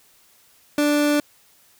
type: tone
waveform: 30% pulse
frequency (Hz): 293.7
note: D4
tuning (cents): 0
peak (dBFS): -14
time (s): 0.78-1.2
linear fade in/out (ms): 2
effects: white hiss -56 dBFS RMS until 1.79 s